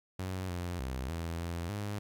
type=tone with pitch steps; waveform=sawtooth; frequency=93.3 / 88.1 / 64.7 / 83.5 / 85.1 / 102.8 Hz; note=F#2 / F2 / C2 / E2 / F2 / G#2; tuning=+15 / +16 / -19 / +23 / -44 / -17 cents; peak=-31 dBFS; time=0.19-1.99 s; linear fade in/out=5 ms; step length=300 ms; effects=12-bit